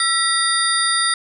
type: tone cluster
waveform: sine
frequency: 1339 / 1934 / 3675 / 4786 / 9180 Hz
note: E6 / B6 / A#7 / D8 / D9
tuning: +27 / -37 / -25 / +32 / -40 cents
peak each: -22 dBFS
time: 0-1.14 s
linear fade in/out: 2 ms
effects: none